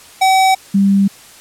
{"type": "tone pair in turn", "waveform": ["square", "sine"], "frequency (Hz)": [762, 197.33], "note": ["G5", "G3"], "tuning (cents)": [-49, 12], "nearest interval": "octave + major seventh", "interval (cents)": 2339, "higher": "first", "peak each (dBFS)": [-9, -8], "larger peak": "second", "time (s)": [[0.21, 0.55], [0.74, 1.08]], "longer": "neither", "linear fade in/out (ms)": 10, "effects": ["white hiss -40 dBFS RMS until 1.4 s", "low-pass 11000 Hz 12 dB/octave"]}